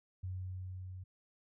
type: tone with level ramp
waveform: sine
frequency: 92.5 Hz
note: F#2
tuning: in tune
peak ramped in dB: -37 to -44 dBFS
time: 0.23-1.04 s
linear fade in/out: 10 ms
effects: none